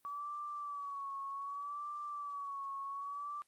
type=tone with vibrato; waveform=sine; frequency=1139 Hz; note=C#6; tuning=47 cents sharp; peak=-39 dBFS; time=0.05-3.42 s; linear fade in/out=0 ms; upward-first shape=sine; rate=0.65 Hz; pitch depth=60 cents each way; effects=white hiss -74 dBFS RMS until 3.47 s + Opus 32 kbps